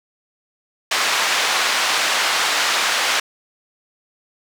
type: band-pass noise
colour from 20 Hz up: pink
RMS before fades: -19 dBFS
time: 0.91-3.2 s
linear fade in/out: 5 ms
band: 970 to 5900 Hz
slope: 12 dB/octave
effects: none